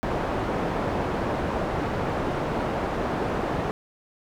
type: low-pass noise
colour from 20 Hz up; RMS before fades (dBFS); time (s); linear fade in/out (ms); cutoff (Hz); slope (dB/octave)
white; -27; 0.03-3.71; 0; 750; 12
effects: none